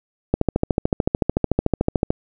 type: click train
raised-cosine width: 2 ms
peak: -3 dBFS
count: 25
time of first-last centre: 0.34-2.105 s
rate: 13.6 Hz
effects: none